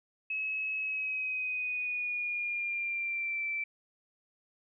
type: tone with pitch glide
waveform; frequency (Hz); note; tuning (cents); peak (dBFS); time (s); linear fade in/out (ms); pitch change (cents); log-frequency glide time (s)
sine; 2573 to 2332; E7 to D7; -43 to -13; -31; 0.3-3.64; 5; -170; 0.78-3.45
effects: none